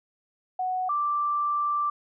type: tone pair in turn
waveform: sine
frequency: 740 / 1174.7 Hz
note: F#5 / D6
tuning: 0 / 0 cents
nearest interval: minor sixth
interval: 800 cents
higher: second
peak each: -25 / -23 dBFS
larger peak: second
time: 0.59-0.89 / 0.89-1.9 s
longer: second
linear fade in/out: 5 ms
effects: none